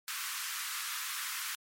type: high-pass noise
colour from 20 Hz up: pink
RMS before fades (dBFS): -38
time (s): 0.08-1.55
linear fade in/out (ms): 0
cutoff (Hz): 1100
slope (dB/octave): 48
effects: MP3 64 kbps